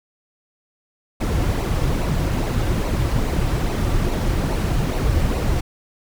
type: noise with flanger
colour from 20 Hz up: brown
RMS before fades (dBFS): -20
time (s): 1.2-5.61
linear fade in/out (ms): 10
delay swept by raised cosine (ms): 0.58 to 4.88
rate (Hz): 2.4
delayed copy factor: -0.5
effects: none